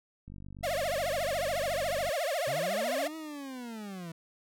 click train, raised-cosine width 5 ms, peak -34 dBFS, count 89, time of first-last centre 0.28-2.091 s, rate 48.6 Hz
45% pulse tone with vibrato, 622.3 Hz, D#5, in tune, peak -29 dBFS, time 0.63-3.08 s, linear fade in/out 10 ms, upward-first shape triangle, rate 14 Hz, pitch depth 290 cents each way
40% pulse linear two-way sweep, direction up then down, 124.7 to 322.2 to 160.6 Hz, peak -38 dBFS, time 2.47-4.12 s, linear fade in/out 5 ms, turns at 3.16 s
effects none

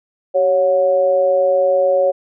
sine tone with amplitude modulation, 555 Hz, C#5, 2 cents sharp, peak -8 dBFS, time 0.34-2.12 s, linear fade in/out 20 ms, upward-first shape sine, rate 171 Hz, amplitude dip 70%, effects none

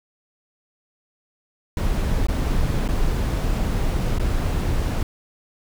brown noise with dropouts, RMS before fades -21 dBFS, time 1.77-5.03 s, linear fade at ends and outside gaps 2 ms, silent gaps 2.269-2.284 / 2.879-2.887 / 4.185-4.196 s, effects none

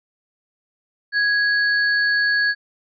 sine tone pair together, 1661.2 / 4452 Hz, G#6 / C#8, 0 / +7 cents, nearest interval octave + perfect fourth, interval 1707 cents, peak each -16 / -26 dBFS, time 1.12-2.55 s, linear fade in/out 50 ms, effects none

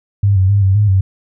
sine tone with pitch steps, 100.3 / 94.3 / 100.9 / 96 / 104.5 / 95.5 Hz, G2 / F#2 / G#2 / G2 / G#2 / G2, +40 / +33 / -49 / -36 / +11 / -45 cents, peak -8 dBFS, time 0.23-1.01 s, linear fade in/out 5 ms, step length 130 ms, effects none

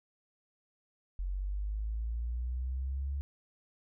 sine linear sweep, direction up, 45.03 to 70.6 Hz, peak -32 dBFS, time 1.19-3.21 s, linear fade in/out 0 ms, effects none

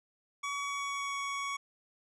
25% pulse tone with pitch glide, 1132 to 1118.4 Hz, C#6 to C#6, +36 to +15 cents, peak -30 dBFS, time 0.43-1.57 s, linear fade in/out 10 ms, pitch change -21 cents, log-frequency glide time 0.56-1.17 s, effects resampled to 22050 Hz

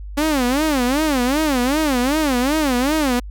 sawtooth tone with vibrato, 277.2 Hz, C#4, in tune, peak -12 dBFS, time 0.17-3.2 s, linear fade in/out 10 ms, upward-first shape sine, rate 2.6 Hz, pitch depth 230 cents each way, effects added 50 Hz sine -29 dBFS peak until 3.3 s

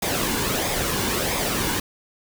pink noise with flanger, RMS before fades -24 dBFS, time 0.02-1.8 s, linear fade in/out 5 ms, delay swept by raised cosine 0.68 to 1.6 ms, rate 1.5 Hz, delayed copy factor -0.5, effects none

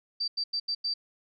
sine tone bursts at uneven times, 4660 Hz, D8, 14 cents flat, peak -27 dBFS, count 5, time 0.2-0.28 / 0.37-0.44 / 0.53-0.6 / 0.68-0.75 / 0.84-0.94 s, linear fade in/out 10 ms, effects none

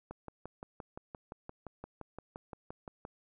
click train, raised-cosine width 1 ms, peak -29 dBFS, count 18, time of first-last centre 0.11-3.051 s, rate 5.78 Hz, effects none

